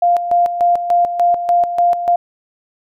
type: tone with tremolo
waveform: sine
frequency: 698.5 Hz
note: F5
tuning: in tune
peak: -9 dBFS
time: 0.02-2.16 s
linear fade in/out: 5 ms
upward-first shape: square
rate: 3.4 Hz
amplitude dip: 65%
effects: none